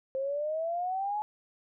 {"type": "exponential sweep", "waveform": "sine", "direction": "up", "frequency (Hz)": [526, 856], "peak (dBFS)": -29, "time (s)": [0.15, 1.22], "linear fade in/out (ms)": 0, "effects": []}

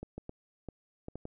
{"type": "clicks", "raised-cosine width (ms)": 2, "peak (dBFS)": -27, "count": 7, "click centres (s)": [0.03, 0.18, 0.294, 0.687, 1.084, 1.156, 1.254], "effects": []}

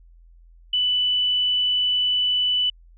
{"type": "tone", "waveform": "sine", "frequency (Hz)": 2983, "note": "F#7", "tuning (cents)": 13, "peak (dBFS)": -18, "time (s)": [0.73, 2.7], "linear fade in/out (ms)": 5, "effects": ["added 42 Hz sine -47 dBFS peak until 2.97 s"]}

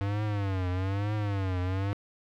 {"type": "tone with vibrato", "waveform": "square", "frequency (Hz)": 98, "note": "G2", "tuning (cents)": 0, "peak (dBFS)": -28, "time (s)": [0.01, 1.93], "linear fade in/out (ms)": 0, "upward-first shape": "triangle", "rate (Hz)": 1.1, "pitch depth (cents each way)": 160, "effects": ["low-pass 3000 Hz 12 dB/octave", "10-bit"]}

